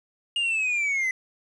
triangle linear sweep, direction down, 2854 to 2008 Hz, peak -21 dBFS, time 0.36-1.11 s, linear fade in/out 2 ms, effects resampled to 22050 Hz + 9-bit

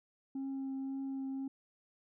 sine tone with vibrato, 269.4 Hz, C#4, 49 cents flat, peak -34 dBFS, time 0.35-1.48 s, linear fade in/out 5 ms, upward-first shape triangle, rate 1.9 Hz, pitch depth 12 cents each way, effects tanh soft clip ceiling -35 dBFS

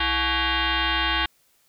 sine tone with frequency modulation, 852 Hz, G#5, 44 cents sharp, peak -20 dBFS, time 0-1.26 s, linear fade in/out 5 ms, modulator 394 Hz, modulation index 7.1, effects white hiss -63 dBFS RMS until 1.68 s

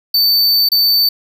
square tone with dropouts, 4553 Hz, C#8, 45 cents sharp, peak -10 dBFS, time 0.14-1.09 s, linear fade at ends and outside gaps 5 ms, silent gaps 0.689-0.717 s, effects none

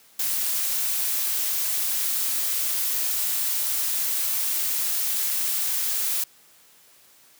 blue noise, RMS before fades -25 dBFS, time 0.19-6.24 s, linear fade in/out 5 ms, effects white hiss -55 dBFS RMS until 7.39 s + high-pass 100 Hz 12 dB/octave

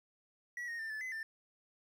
triangle tone with pitch steps, 1934 / 1858 / 1790 / 1739 / 2031 / 1785 Hz, B6 / A#6 / A6 / A6 / B6 / A6, -37 / -6 / +29 / -21 / +48 / +24 cents, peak -37 dBFS, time 0.57-1.23 s, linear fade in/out 2 ms, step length 110 ms, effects 12-bit

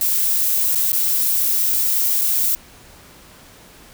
violet noise with dropouts, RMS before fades -18 dBFS, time 0.01-2.55 s, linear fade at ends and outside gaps 0 ms, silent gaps 0.748-0.756 / 0.919-0.93 / 2.213-2.218 s, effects pink hiss -45 dBFS RMS until 3.93 s

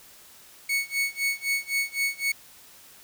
40% pulse tone with tremolo, 2217 Hz, C#7, in tune, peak -21 dBFS, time 0.69-2.32 s, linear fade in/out 5 ms, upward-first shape sine, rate 3.9 Hz, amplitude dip 95%, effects white hiss -51 dBFS RMS until 3.03 s

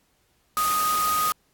sine tone in noise, 1244.5 Hz, D#6, in tune, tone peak -21 dBFS, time 0.57-1.32 s, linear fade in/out 0 ms, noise white, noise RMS -29 dBFS, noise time 0.57-1.32 s, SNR +5 dB, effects pink hiss -66 dBFS RMS until 1.53 s + AAC 64 kbps

